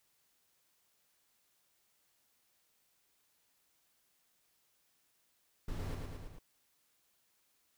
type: noise with echo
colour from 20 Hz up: brown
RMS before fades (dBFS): -39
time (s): 5.68-5.95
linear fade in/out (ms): 5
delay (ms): 110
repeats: 4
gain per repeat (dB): -3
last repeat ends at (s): 6.39
effects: white hiss -75 dBFS RMS until 7.77 s